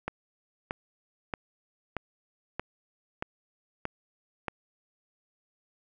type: click train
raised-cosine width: 0.5 ms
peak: -16 dBFS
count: 8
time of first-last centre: 0.08-4.483 s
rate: 1.59 Hz
effects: none